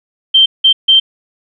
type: tone bursts at uneven times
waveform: sine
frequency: 3136 Hz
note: G7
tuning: in tune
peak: -4 dBFS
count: 3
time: 0.34-0.46 / 0.64-0.73 / 0.88-1 s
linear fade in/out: 10 ms
effects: none